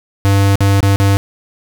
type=tone with dropouts; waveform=square; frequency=99 Hz; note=G2; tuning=18 cents sharp; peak=-9 dBFS; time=0.25-1.17 s; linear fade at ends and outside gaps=0 ms; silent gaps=0.556-0.606 / 0.805-0.829 / 0.96-1 s; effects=none